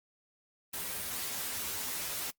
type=noise with comb filter; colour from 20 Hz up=white; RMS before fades=-37 dBFS; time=0.73-2.31 s; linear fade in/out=10 ms; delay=12 ms; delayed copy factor=+0.85; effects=noise-tail reverb RT60 0.1 s tail -22 dB re dry + Opus 24 kbps